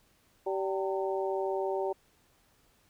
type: harmonic tone with a mistuned harmonic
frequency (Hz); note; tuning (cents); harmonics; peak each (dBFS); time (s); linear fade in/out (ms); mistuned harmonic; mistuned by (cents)
192.8; G3; -28; 2 / 3 / 4 / 5; -31 / -35 / -37 / -39; 0.46-1.93; 10; 5; -100
effects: pink hiss -67 dBFS RMS until 2.89 s